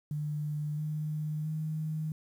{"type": "tone with pitch steps", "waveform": "sine", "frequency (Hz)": [149.6, 152.74, 155.95], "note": ["D3", "D#3", "D#3"], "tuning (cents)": [32, -32, 4], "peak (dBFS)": -31, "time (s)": [0.11, 2.12], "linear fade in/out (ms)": 2, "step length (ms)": 670, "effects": ["10-bit"]}